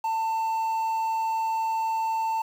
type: tone with quantisation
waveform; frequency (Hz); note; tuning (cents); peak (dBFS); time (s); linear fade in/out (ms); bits
triangle; 894; A5; +27; -22; 0.04-2.42; 5; 8
effects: none